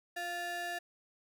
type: ring-modulated tone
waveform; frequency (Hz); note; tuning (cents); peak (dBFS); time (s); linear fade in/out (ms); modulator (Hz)
square; 524; C5; +2; -34; 0.16-0.79; 10; 1220
effects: none